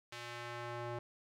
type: tone with band-pass filter sweep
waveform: square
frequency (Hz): 119.6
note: A#2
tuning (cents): +45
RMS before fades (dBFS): -44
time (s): 0.12-0.99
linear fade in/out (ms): 5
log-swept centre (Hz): 3100 to 680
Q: 0.73
effects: none